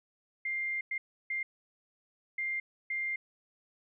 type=tone bursts at uneven times; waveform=sine; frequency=2100 Hz; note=C7; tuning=6 cents sharp; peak=-31 dBFS; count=5; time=0.45-0.81 / 0.91-0.98 / 1.3-1.43 / 2.38-2.6 / 2.9-3.16 s; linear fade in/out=5 ms; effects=none